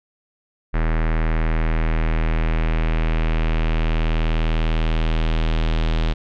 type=tone with low-pass filter sweep; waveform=square; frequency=40.14 Hz; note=E1; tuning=45 cents flat; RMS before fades=-19 dBFS; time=0.73-6.14 s; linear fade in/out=20 ms; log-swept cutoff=1900 to 3500 Hz; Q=2.2; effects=none